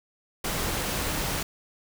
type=noise; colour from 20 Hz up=pink; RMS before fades=-29 dBFS; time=0.44-1.43 s; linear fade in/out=5 ms; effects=none